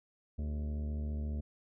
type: harmonic tone with a mistuned harmonic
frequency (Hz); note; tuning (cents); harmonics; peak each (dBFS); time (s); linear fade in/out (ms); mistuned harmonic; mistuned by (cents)
74.5; D2; +25; 1 / 2 / 3 / 4 / 5 / 6 / 7 / 8 / 9; -34 / -48 / -43 / -56 / -58 / -57 / -59 / -59 / -62; 0.38-1.41; 10; 6; -96
effects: none